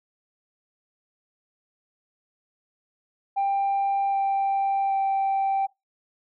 sine tone with pitch steps, 791 / 786 / 781 Hz, G5 / G5 / G5, +15 / +4 / -7 cents, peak -19 dBFS, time 3.36-5.67 s, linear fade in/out 20 ms, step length 770 ms, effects noise-tail reverb RT60 0.2 s tail -21 dB re dry + tanh soft clip ceiling -19 dBFS

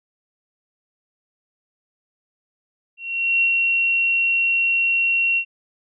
sine tone with ADSR envelope, 2735 Hz, F7, 37 cents flat, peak -14 dBFS, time 2.97-5.45 s, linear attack 450 ms, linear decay 81 ms, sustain -2 dB, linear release 75 ms, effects none

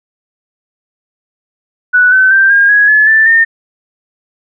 sine tone with pitch steps, 1480 / 1524.2 / 1569.8 / 1616.8 / 1665.1 / 1714.9 / 1766.1 / 1818.9 Hz, F#6 / G6 / G6 / G#6 / G#6 / A6 / A6 / A#6, 0 / -49 / +2 / -47 / +4 / -45 / +6 / -43 cents, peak -4 dBFS, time 1.93-3.45 s, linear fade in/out 20 ms, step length 190 ms, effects none

